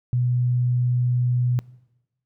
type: tone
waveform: sine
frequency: 123.47 Hz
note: B2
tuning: in tune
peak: -18 dBFS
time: 0.13-1.59 s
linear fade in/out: 0 ms
effects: noise-tail reverb RT60 1.0 s tail -22 dB re dry

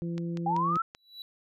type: harmonic tone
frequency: 169.8 Hz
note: F3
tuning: 48 cents flat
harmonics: 1 / 2 / 3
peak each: -31 / -37 / -47 dBFS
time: 0.02-0.77 s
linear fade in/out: 0 ms
type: click train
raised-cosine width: 0.2 ms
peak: -25 dBFS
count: 5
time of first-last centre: 0.18-0.949 s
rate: 5.2 Hz
type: linear sweep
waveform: sine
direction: up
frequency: 779 to 1363 Hz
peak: -25 dBFS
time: 0.46-0.82 s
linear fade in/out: 5 ms
type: tone with exponential growth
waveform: triangle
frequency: 3936 Hz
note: B7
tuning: 7 cents flat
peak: -35 dBFS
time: 0.95-1.22 s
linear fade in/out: 1 ms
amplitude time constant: 58 ms
effects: none

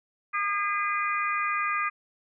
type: harmonic tone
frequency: 406.3 Hz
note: G#4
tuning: 38 cents flat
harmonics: 3 / 4 / 5 / 6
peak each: -27 / -34 / -32 / -33 dBFS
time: 0.33-1.9 s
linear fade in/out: 20 ms
effects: none

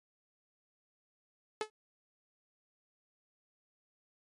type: tone with exponential decay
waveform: sawtooth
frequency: 430.1 Hz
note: A4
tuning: 39 cents flat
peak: -25 dBFS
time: 1.61-1.7 s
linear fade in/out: 1 ms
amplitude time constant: 19 ms
effects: MP3 48 kbps

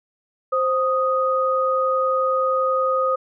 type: tone pair together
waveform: sine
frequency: 524 / 1245.4 Hz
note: C5 / D#6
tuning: +2 / +1 cents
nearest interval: octave + minor third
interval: 1499 cents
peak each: -20 dBFS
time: 0.52-3.16 s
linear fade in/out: 10 ms
effects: none

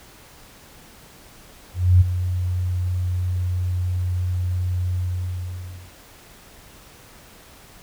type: tone with ADSR envelope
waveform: sine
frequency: 90.3 Hz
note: F#2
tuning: 42 cents flat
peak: -8 dBFS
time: 1.74-5.93 s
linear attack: 270 ms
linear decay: 16 ms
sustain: -12 dB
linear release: 990 ms
effects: pink hiss -47 dBFS RMS until 7.82 s

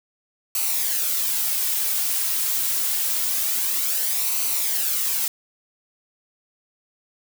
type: noise with flanger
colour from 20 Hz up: blue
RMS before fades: -23 dBFS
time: 0.55-5.28 s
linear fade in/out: 2 ms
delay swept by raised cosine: 0.57 to 3.47 ms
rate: 0.26 Hz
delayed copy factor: -0.55
effects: none

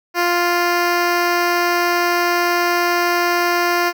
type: tone with notch filter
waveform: 10% pulse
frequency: 349.3 Hz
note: F4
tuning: in tune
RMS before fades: -17 dBFS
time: 0.14-3.93 s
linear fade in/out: 50 ms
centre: 9000 Hz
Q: 1.4
effects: none

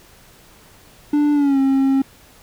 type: tone with pitch glide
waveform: triangle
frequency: 294.1 to 269.7 Hz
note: D4 to C#4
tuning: +3 to -47 cents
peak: -11 dBFS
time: 1.13-2.02 s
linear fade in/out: 5 ms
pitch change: -150 cents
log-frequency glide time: 1.33-1.59 s
effects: pink hiss -48 dBFS RMS until 2.42 s

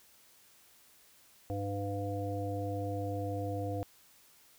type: harmonic tone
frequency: 100.2 Hz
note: G2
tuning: 38 cents sharp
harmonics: 1 / 3 / 5 / 7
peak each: -36 / -40 / -39 / -41 dBFS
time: 1.5-3.83 s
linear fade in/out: 0 ms
effects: white hiss -62 dBFS RMS until 4.58 s

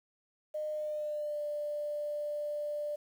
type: tone with pitch glide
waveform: sine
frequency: 610 to 591.6 Hz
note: D#5 to D5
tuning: -34 to +13 cents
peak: -33 dBFS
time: 0.54-2.96 s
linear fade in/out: 10 ms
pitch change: -53 cents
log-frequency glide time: 0.71-1.41 s
effects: 10-bit

